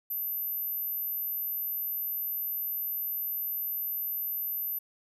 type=tone; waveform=sine; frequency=12130 Hz; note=F#9; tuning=42 cents sharp; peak=-28 dBFS; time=0.1-4.79 s; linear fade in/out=10 ms; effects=tanh soft clip ceiling -29 dBFS